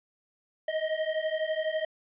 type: beating tone pair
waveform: square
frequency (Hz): 622.3 / 634.3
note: D#5 / D#5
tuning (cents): 0 / +33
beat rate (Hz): 12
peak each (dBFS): -32 / -31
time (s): 0.68-1.85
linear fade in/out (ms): 5
effects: resampled to 8000 Hz + 11-bit